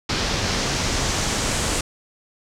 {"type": "noise with low-pass filter sweep", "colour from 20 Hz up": "pink", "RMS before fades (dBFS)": -23, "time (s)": [0.09, 1.81], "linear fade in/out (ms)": 5, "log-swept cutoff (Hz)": [5000, 8200], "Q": 1.7, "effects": []}